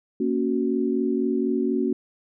sine chord, F# major, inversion first, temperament equal, 233.1 / 277.2 / 370 Hz, A#3 / C#4 / F#4, 0 / 0 / 0 cents, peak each -25 dBFS, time 0.2-1.93 s, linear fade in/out 5 ms, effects none

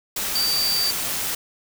sine tone in noise, 4638 Hz, D8, 22 cents flat, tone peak -20 dBFS, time 0.35-0.91 s, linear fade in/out 5 ms, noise white, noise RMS -26 dBFS, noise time 0.16-1.35 s, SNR +3 dB, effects none

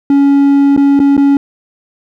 triangle tone with dropouts, 280.1 Hz, C#4, 18 cents sharp, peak -3 dBFS, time 0.1-1.37 s, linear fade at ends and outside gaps 2 ms, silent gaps 0.765-0.775 / 0.993-1 / 1.168-1.177 s, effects none

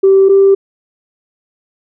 sine tone pair in turn, 387.5 / 391.8 Hz, G4 / G4, -20 / -1 cents, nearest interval unison, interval 19 cents, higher second, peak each -3 dBFS, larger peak neither, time 0.03-0.29 / 0.29-0.55 s, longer neither, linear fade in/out 10 ms, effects tanh soft clip ceiling 0 dBFS

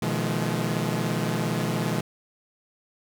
sawtooth tone cluster, 122.4 / 154.5 / 171.8 / 212 Hz, B2 / D#3 / F3 / G#3, -15 / -12 / -28 / +36 cents, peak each -26 dBFS, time 0.02-2.01 s, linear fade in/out 5 ms, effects none

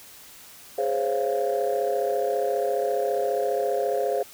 sine chord, Db major seventh, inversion second, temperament just, 415.8 / 519.7 / 554.4 / 693 Hz, Ab4 / C5 / Db5 / F5, +2 / -12 / 0 / -14 cents, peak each -26 / -26 / -28 / -27 dBFS, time 0.78-4.23 s, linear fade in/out 5 ms, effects tanh soft clip ceiling -15 dBFS + white hiss -47 dBFS RMS until 4.33 s

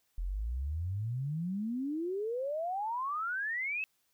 sine exponential sweep, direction up, 41.2 to 2648 Hz, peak -32 dBFS, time 0.18-3.84 s, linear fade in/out 0 ms, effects white hiss -75 dBFS RMS until 4.13 s

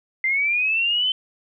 sine linear sweep, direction up, 2063 to 3083 Hz, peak -18 dBFS, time 0.24-1.12 s, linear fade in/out 2 ms, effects none

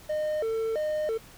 triangle tone with vibrato, 523.3 Hz, C5, in tune, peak -24 dBFS, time 0.09-1.18 s, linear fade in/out 10 ms, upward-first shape square, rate 1.5 Hz, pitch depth 270 cents each way, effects pink hiss -51 dBFS RMS until 1.37 s

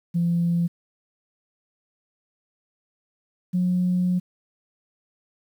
sine tone pair in turn, 171.1 / 180.34 Hz, F3 / F#3, -35 / -44 cents, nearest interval minor second, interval 91 cents, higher second, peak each -18 dBFS, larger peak neither, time 0.14-0.68 / 3.53-4.2 s, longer second, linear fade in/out 20 ms, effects tanh soft clip ceiling -14 dBFS + 9-bit

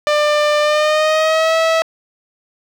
sawtooth tone with pitch glide, 596 to 649.9 Hz, D5 to E5, +25 to -25 cents, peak -8 dBFS, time 0.07-1.82 s, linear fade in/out 0 ms, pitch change +150 cents, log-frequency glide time 0.61-1.56 s, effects low-pass 5000 Hz 12 dB/octave + 7-bit

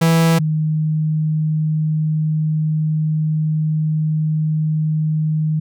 45% pulse / sine tone pair in turn, 164.5 / 155.38 Hz, E3 / D#3, -3 / -2 cents, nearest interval minor second, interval 99 cents, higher first, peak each -11 / -15 dBFS, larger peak first, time 0.01-0.39 / 0.39-5.6 s, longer second, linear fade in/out 10 ms, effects none

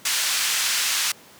white band-pass noise, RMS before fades -23 dBFS, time 0.05-1.12 s, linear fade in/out 5 ms, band 1400 to 7400 Hz, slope 12 dB/octave, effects pink hiss -48 dBFS RMS until 1.39 s + high-pass 150 Hz 12 dB/octave

